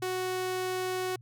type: tone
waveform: sawtooth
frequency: 370 Hz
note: F#4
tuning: in tune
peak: -26 dBFS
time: 0.02-1.16 s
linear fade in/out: 5 ms
effects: added 119 Hz sine -49 dBFS peak until 1.21 s